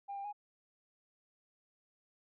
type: tone with pitch steps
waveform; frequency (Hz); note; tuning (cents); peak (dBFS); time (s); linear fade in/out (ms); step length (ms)
sine; 800 / 795 / 826; G5 / G5 / G#5; +35 / +24 / -10; -38; 0.08-0.329; 20; 83
effects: tanh soft clip ceiling -36 dBFS